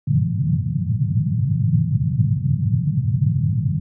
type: band-pass noise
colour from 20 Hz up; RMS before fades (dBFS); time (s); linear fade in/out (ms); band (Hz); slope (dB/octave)
pink; -19; 0.07-3.8; 5; 100 to 170; 48
effects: none